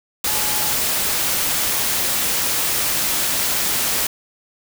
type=tone in noise; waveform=sine; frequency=848 Hz; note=G#5; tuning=36 cents sharp; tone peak=-31 dBFS; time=0.27-0.73 s; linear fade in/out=5 ms; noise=white; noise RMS=-20 dBFS; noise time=0.24-4.07 s; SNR=-14 dB; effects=none